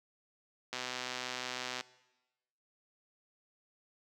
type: click train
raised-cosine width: 0.2 ms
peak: -20 dBFS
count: 137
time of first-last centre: 0.73-1.809 s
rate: 126 Hz
effects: noise-tail reverb RT60 1.0 s tail -19 dB re dry + high-pass 200 Hz 12 dB/octave